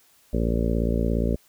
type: harmonic tone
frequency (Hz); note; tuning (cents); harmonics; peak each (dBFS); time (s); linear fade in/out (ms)
57.2; A#1; -32; 1 / 2 / 3 / 4 / 5 / 6 / 7 / 8 / 9 / 10; -24 / -30 / -29 / -28 / -33 / -35 / -33 / -33 / -36 / -35; 0.33-1.36; 5
effects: white hiss -59 dBFS RMS until 1.48 s